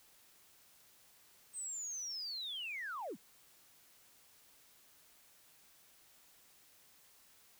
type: linear sweep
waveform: sine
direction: down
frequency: 8390 to 123.47 Hz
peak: -39 dBFS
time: 1.53-3.17 s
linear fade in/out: 50 ms
effects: tanh soft clip ceiling -35 dBFS + white hiss -65 dBFS RMS until 7.59 s